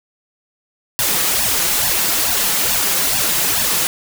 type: noise with flanger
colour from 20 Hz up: white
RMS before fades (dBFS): -17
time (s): 0.99-3.87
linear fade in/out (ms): 0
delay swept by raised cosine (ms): 1.1 to 6.1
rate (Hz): 2.3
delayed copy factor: +0.95
effects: none